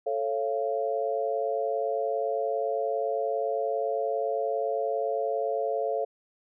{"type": "chord", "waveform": "sine", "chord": "A augmented", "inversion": "none", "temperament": "just", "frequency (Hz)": [440, 550, 687.5], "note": ["A4", "C#5", "E#5"], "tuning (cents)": [0, -14, -27], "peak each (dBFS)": -30, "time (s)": [0.06, 6.05], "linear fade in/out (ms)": 10, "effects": []}